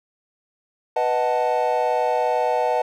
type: chord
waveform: triangle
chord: B dominant seventh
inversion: none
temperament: equal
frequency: 493.9 / 622.3 / 740 / 880 Hz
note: B4 / D#5 / F#5 / A5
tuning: 0 / 0 / 0 / 0 cents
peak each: -22 dBFS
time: 0.96-2.82 s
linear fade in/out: 5 ms
effects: none